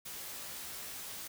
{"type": "noise with comb filter", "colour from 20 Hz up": "white", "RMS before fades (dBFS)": -44, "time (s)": [0.05, 1.28], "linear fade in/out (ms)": 10, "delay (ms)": 16, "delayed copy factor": -0.7, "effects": []}